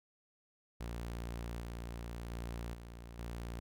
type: tone with level steps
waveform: sawtooth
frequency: 58.27 Hz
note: A#1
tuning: in tune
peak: -36 / -38 / -36 / -44 / -37 dBFS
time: 0.8-3.6 s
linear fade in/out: 10 ms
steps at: 1.61 / 2.31 / 2.74 / 3.19 s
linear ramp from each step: 2 ms
effects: none